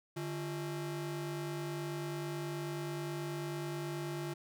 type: ring-modulated tone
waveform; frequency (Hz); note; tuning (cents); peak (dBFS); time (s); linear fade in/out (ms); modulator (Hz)
45% pulse; 246.9; B3; 0; -34; 0.16-4.34; 10; 98.8
effects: none